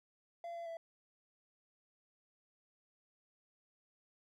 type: tone with pitch steps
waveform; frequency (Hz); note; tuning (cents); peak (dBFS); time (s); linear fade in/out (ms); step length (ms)
triangle; 683 / 679 / 664; F5 / F5 / E5; -39 / -49 / +12; -40; 0.44-0.77; 2; 110
effects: none